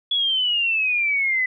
sine exponential sweep, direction down, 3404 to 1994 Hz, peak -18 dBFS, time 0.11-1.46 s, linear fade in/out 5 ms, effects none

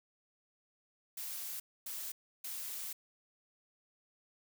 blue noise bursts at uneven times, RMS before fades -42 dBFS, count 3, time 1.17-1.6 / 1.86-2.12 / 2.44-2.93 s, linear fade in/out 5 ms, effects none

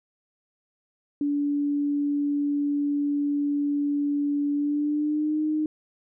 sine tone with pitch glide, 288.3 to 307.2 Hz, D4 to D#4, -32 to -22 cents, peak -22 dBFS, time 1.21-5.66 s, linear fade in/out 2 ms, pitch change +110 cents, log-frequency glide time 4.53-5.41 s, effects none

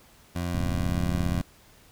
20% pulse tone with pitch glide, 87.31 to 87.92 Hz, F2 to F2, 0 to +12 cents, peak -23 dBFS, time 0.35-1.42 s, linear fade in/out 10 ms, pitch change +12 cents, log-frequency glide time 0.64-0.81 s
click train, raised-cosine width 5 ms, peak -17 dBFS, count 31, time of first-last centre 0.55-1.407 s, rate 35 Hz
effects pink hiss -56 dBFS RMS until 1.91 s

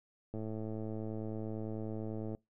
click train, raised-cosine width 2 ms, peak -28 dBFS, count 220, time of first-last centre 0.34-2.349 s, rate 109 Hz, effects noise-tail reverb RT60 0.2 s tail -25 dB re dry

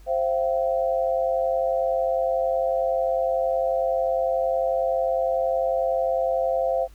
sine tone cluster, 526 / 677 / 768 Hz, C5 / E5 / G5, +9 / +46 / -36 cents, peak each -23 / -24 / -30 dBFS, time 0.06-6.88 s, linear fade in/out 50 ms, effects added 50 Hz sine -45 dBFS peak until 6.94 s + pink hiss -58 dBFS RMS until 6.94 s

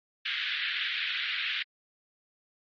white band-pass noise, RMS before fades -32 dBFS, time 0.25-1.63 s, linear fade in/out 10 ms, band 1500 to 3700 Hz, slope 48 dB/octave, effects MP3 32 kbps

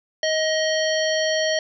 harmonic tone, 629 Hz, D#5, 19 cents sharp, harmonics 1 / 3 / 5 / 7 / 9, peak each -21 / -26 / -28 / -29 / -31 dBFS, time 0.23-1.59 s, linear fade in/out 2 ms, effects none

